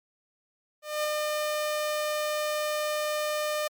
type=tone with ADSR envelope; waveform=sawtooth; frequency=604 Hz; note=D5; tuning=48 cents sharp; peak=-21 dBFS; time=0.82-3.68 s; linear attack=220 ms; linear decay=13 ms; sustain=-2 dB; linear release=9 ms; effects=MP3 96 kbps